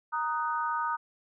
sine chord, D# minor, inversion second, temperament just, 933.4 / 1244.5 / 1493.4 Hz, A#5 / D#6 / F#6, +2 / 0 / +16 cents, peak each -31 / -31 / -36 dBFS, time 0.12-0.97 s, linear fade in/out 20 ms, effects none

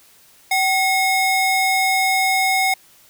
square ring-modulated tone, 1465 Hz, F#6, 18 cents flat, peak -13 dBFS, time 0.51-2.74 s, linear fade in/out 5 ms, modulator 700 Hz, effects white hiss -51 dBFS RMS until 3.09 s

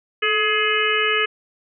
harmonic tone with a mistuned harmonic, 422 Hz, G#4, 28 cents sharp, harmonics 1 / 3 / 4 / 5 / 6 / 7, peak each -24 / -24 / -24 / -24 / -24 / -24 dBFS, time 0.22-1.26 s, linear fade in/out 10 ms, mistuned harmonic 1, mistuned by +47 cents, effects none

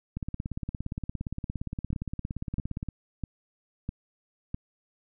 two click trains, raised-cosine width 5 ms, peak -20 / -19 dBFS, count 48 / 5, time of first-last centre 0.17-2.887 / 1.93-4.544 s, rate 17.3 / 1.53 Hz, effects none

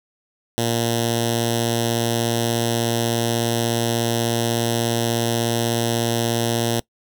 5% pulse tone with notch filter, 116.54 Hz, A#2, in tune, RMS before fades -21 dBFS, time 0.58-6.8 s, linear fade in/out 0 ms, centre 1200 Hz, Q 0.58, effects noise-tail reverb RT60 0.1 s tail -22 dB re dry

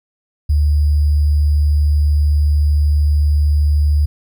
sine tone with sample-and-hold, 73.9 Hz, D2, 11 cents sharp, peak -10 dBFS, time 0.49-4.06 s, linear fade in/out 10 ms, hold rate 4900 Hz, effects none

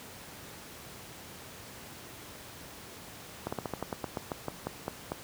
slowing click train, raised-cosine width 1 ms, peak -18 dBFS, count 14, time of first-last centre 3.47-5.119 s, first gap 55 ms, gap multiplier 1.13, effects pink hiss -47 dBFS RMS until 5.23 s + high-pass 80 Hz 12 dB/octave

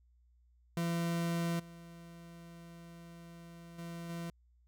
40% pulse tone with level steps, 169.2 Hz, E3, 45 cents sharp, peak -31 / -49 / -41 / -38 dBFS, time 0.77-4.3 s, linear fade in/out 2 ms, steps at 1.59 / 3.78 / 4.09 s, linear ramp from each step 10 ms, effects added 60 Hz sine -64 dBFS peak until 4.67 s

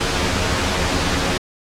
pink noise with comb filter, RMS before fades -19 dBFS, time 0-1.38 s, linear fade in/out 10 ms, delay 11 ms, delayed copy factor +0.7, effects low-pass 6000 Hz 12 dB/octave

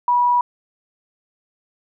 sine tone, 973 Hz, B5, 26 cents flat, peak -13 dBFS, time 0.08-0.41 s, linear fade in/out 2 ms, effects none

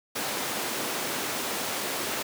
pink high-pass noise, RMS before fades -31 dBFS, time 0.15-2.23 s, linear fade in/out 10 ms, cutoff 280 Hz, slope 12 dB/octave, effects none

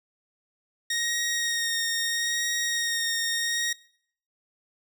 15% pulse tone with vibrato, 1864.7 Hz, A#6, in tune, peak -19 dBFS, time 0.9-3.73 s, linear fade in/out 5 ms, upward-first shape sine, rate 0.77 Hz, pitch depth 17 cents each way, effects noise-tail reverb RT60 0.6 s tail -22 dB re dry

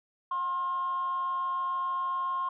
sine tone with frequency modulation, 1067 Hz, C6, 34 cents sharp, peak -27 dBFS, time 0.31-2.49 s, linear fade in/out 5 ms, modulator 341 Hz, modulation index 0.22, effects tanh soft clip ceiling -24 dBFS

